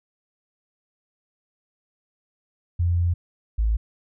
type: tone pair in turn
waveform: sine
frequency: 86.7 / 54.62 Hz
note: F2 / A1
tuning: -12 / -12 cents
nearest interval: minor sixth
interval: 800 cents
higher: first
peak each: -18 dBFS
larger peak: neither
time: 2.79-3.14 / 3.58-3.77 s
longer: first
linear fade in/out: 10 ms
effects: none